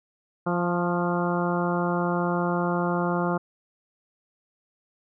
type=harmonic tone with a mistuned harmonic; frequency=174.61 Hz; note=F3; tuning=in tune; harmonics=1 / 2 / 3 / 4 / 5 / 6 / 7 / 8; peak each=-26 / -29 / -31 / -32 / -33 / -34 / -34 / -35 dBFS; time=0.46-3.38 s; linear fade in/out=10 ms; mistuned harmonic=6; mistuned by=+31 cents; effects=none